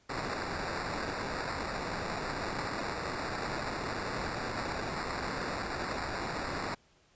violet noise with sample-and-hold, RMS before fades -36 dBFS, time 0.09-6.75 s, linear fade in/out 10 ms, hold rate 3150 Hz, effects pink hiss -66 dBFS RMS until 7.15 s + resampled to 16000 Hz

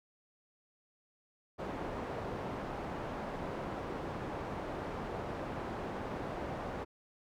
white low-pass noise, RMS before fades -40 dBFS, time 1.58-6.85 s, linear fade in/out 20 ms, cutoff 770 Hz, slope 12 dB/octave, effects none

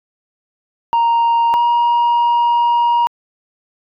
sine tone pair in turn, 932.3 / 948.6 Hz, A#5 / A#5, 0 / +30 cents, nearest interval unison, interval 30 cents, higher second, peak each -8 dBFS, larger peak neither, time 0.93-1.54 / 1.54-3.07 s, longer second, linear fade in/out 0 ms, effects tanh soft clip ceiling -10 dBFS

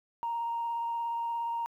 sine tone with vibrato, 932.3 Hz, A#5, in tune, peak -29 dBFS, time 0.23-1.66 s, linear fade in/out 0 ms, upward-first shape sine, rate 17 Hz, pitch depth 11 cents each way, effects tanh soft clip ceiling -26 dBFS + 11-bit

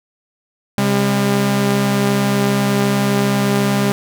sawtooth tone pair together, 133.3 / 201.3 Hz, C3 / G3, +33 / +46 cents, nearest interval perfect fifth, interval 713 cents, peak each -15 / -11 dBFS, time 0.78-3.92 s, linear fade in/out 0 ms, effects none

